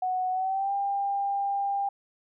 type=tone with pitch glide; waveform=sine; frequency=740 to 797.7 Hz; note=F#5 to G5; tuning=0 to +30 cents; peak=-25 dBFS; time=0.02-1.89 s; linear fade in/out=5 ms; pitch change=+130 cents; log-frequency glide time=0.31-0.73 s; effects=none